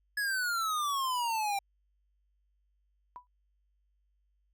square exponential sweep, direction down, 1700 to 784 Hz, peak -30 dBFS, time 0.17-1.59 s, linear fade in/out 5 ms
sine tone with exponential decay, 987.8 Hz, B5, in tune, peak -38 dBFS, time 3.16-3.27 s, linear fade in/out 0 ms, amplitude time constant 23 ms
effects added 50 Hz sine -70 dBFS peak until 4.53 s

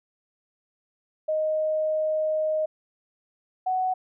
sine tone pair in turn, 622.3 / 744.3 Hz, D#5 / F#5, 0 / +10 cents, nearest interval minor third, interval 310 cents, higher second, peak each -22 dBFS, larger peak neither, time 1.28-2.66 / 3.66-3.94 s, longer first, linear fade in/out 10 ms, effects none

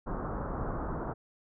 pink low-pass noise, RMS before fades -35 dBFS, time 0.06-1.14 s, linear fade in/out 20 ms, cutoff 1400 Hz, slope 48 dB/octave, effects none

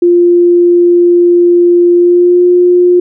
sine tone with pitch glide, 349.2 to 355.9 Hz, F4 to F4, 0 to +33 cents, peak -3 dBFS, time 0.02-3 s, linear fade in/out 5 ms, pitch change +33 cents, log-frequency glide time 1.94-2.44 s, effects none

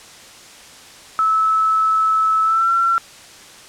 sine tone with pitch glide, 1303 to 1356.8 Hz, E6 to E6, -20 to +50 cents, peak -13 dBFS, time 1.19-2.98 s, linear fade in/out 0 ms, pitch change +70 cents, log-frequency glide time 2.43-2.69 s, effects white hiss -41 dBFS RMS until 3.68 s + low-pass 8000 Hz 12 dB/octave

